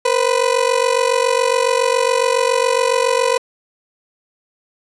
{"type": "ring-modulated tone", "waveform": "30% pulse", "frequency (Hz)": 497.1, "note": "B4", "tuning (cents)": 11, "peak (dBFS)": -8, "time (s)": [0.05, 3.38], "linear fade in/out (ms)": 2, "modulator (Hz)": 23.6, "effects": ["resampled to 24000 Hz"]}